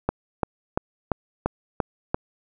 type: click train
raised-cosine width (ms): 1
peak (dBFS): -7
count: 7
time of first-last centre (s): 0.09-2.145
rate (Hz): 2.92
effects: none